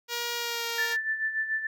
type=tone with pitch glide; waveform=5% pulse; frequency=474.8 to 465.6 Hz; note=A#4 to A#4; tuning=+32 to -2 cents; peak=-18 dBFS; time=0.08-0.97 s; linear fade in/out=50 ms; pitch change=-34 cents; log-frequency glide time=0.36-0.66 s
type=tone with tremolo; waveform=sine; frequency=1762 Hz; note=A6; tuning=2 cents sharp; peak=-24 dBFS; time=0.78-1.67 s; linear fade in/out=5 ms; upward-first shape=sine; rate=6.9 Hz; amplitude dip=65%
effects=none